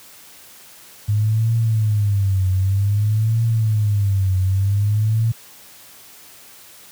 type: tone with vibrato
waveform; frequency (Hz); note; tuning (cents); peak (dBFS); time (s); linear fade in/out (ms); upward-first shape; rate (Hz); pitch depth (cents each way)
sine; 103.3; G#2; -9; -14; 1.08-5.32; 10; triangle; 0.53; 190
effects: white hiss -44 dBFS RMS until 6.91 s + high-pass 60 Hz 12 dB/octave